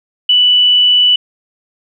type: tone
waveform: sine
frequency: 2968 Hz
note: F#7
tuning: 5 cents sharp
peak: -6 dBFS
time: 0.29-1.16 s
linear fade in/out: 5 ms
effects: none